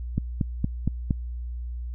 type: click train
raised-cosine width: 5 ms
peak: -10 dBFS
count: 5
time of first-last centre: 0.18-1.108 s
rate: 4.31 Hz
effects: added 60 Hz sine -30 dBFS peak until 1.94 s